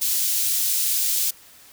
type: high-pass noise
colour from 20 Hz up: white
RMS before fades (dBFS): -22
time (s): 0.01-1.31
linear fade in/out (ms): 10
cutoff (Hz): 4300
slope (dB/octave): 12
effects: white hiss -49 dBFS RMS until 1.72 s